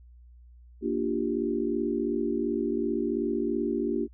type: chord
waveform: sine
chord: G minor seventh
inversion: first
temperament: equal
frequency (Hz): 233.1 / 293.7 / 349.2 / 392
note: Bb3 / D4 / F4 / G4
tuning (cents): 0 / 0 / 0 / 0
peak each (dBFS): -31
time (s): 0.81-4.08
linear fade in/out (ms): 50
effects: added 60 Hz sine -49 dBFS peak until 4.13 s